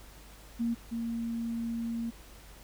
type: tone pair in turn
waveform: sine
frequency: 233.1 / 231.2 Hz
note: A#3 / A#3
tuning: 0 / -14 cents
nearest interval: unison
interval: 14 cents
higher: first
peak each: -27 / -31 dBFS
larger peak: first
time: 0.59-0.75 / 0.91-2.11 s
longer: second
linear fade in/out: 20 ms
effects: added 50 Hz sine -51 dBFS peak until 2.63 s + pink hiss -54 dBFS RMS until 2.63 s